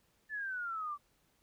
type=exponential sweep; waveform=sine; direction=down; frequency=1760 to 1146 Hz; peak=-36 dBFS; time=0.29-0.98 s; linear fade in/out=50 ms; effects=pink hiss -73 dBFS RMS until 1.42 s